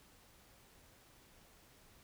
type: silence
effects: pink hiss -64 dBFS RMS until 2.03 s

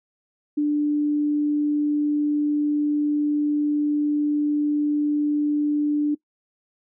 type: tone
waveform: sine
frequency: 295.5 Hz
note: D4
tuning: 11 cents sharp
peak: -18 dBFS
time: 0.57-6.15 s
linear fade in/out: 10 ms
effects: noise-tail reverb RT60 0.1 s tail -21 dB re dry

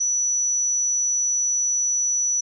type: tone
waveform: sine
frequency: 5920 Hz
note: F#8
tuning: in tune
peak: -19 dBFS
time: 0-2.41 s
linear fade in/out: 10 ms
effects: none

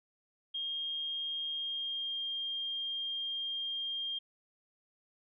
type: tone with pitch glide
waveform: sine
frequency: 3229 to 3209 Hz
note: G#7 to G7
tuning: -49 to +40 cents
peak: -34 dBFS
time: 0.54-4.19 s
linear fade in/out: 10 ms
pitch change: -11 cents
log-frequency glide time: 1.55-2.21 s
effects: none

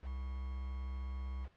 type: tone with quantisation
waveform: triangle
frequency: 65.41 Hz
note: C2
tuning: in tune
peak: -36 dBFS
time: 0.02-1.49 s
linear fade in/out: 50 ms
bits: 9
effects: pink hiss -69 dBFS RMS until 1.56 s + low-pass 3000 Hz 12 dB/octave

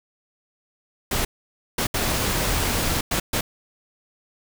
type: noise bursts at uneven times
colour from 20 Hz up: pink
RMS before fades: -23 dBFS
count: 5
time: 1.11-1.25 / 1.78-1.87 / 1.94-3.01 / 3.11-3.2 / 3.33-3.41 s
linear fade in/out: 5 ms
effects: none

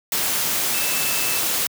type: tone in noise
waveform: sine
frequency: 2637 Hz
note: E7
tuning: in tune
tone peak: -29 dBFS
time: 0.74-1.39 s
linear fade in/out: 2 ms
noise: white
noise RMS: -22 dBFS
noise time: 0.12-1.67 s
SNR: -10 dB
effects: high-pass 100 Hz 12 dB/octave

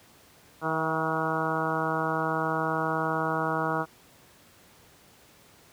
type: harmonic tone with a mistuned harmonic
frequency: 159.4 Hz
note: D#3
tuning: 42 cents sharp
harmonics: 1 / 2 / 3 / 4 / 5 / 6 / 7 / 8 / 9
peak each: -34 / -34 / -34 / -34 / -34 / -34 / -34 / -34 / -34 dBFS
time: 0.61-3.86 s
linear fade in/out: 50 ms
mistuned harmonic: 4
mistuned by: +31 cents
effects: pink hiss -56 dBFS RMS until 5.72 s + high-pass 80 Hz 12 dB/octave

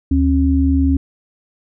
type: tone pair together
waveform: sine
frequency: 75.33 / 270.7 Hz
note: D2 / C#4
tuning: +45 / -41 cents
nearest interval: octave + minor seventh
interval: 2214 cents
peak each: -14 dBFS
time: 0.11-0.97 s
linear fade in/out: 5 ms
effects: none

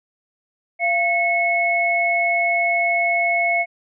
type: tone pair together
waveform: sine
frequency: 688.2 / 2193 Hz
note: F5 / C#7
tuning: -26 / -19 cents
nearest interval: octave + minor sixth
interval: 2007 cents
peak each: -20 / -18 dBFS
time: 0.79-3.66 s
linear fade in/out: 50 ms
effects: none

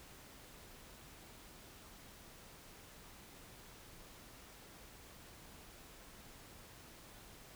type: silence
effects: pink hiss -57 dBFS RMS until 7.55 s

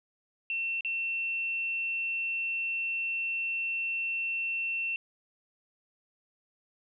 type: tone with dropouts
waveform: sine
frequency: 2700 Hz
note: E7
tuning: 41 cents sharp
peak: -29 dBFS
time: 0.5-4.96 s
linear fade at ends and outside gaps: 1 ms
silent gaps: 0.808-0.848 s
effects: none

